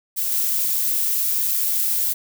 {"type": "noise with level steps", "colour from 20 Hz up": "violet", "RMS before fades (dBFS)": [-23, -21], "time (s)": [0.16, 2.14], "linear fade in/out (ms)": 20, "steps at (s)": 0.32, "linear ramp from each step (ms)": 2, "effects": []}